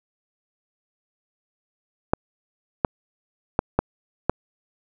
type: clicks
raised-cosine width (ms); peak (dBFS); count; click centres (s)
1; -3; 5; 2.135 / 2.848 / 3.591 / 3.79 / 4.296
effects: none